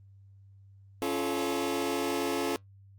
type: chord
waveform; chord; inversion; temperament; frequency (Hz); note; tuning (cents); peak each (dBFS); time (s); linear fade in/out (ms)
sawtooth; Db augmented; none; just; 277.2 / 346.5 / 433.1; Db4 / F4 / A4; 0 / -14 / -27; -29; 1.02-2.56; 0
effects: added 98 Hz sine -52 dBFS peak until 2.98 s + Opus 32 kbps